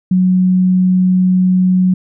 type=tone; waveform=sine; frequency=184.1 Hz; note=F#3; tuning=8 cents flat; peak=-8 dBFS; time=0.11-1.94 s; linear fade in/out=5 ms; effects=none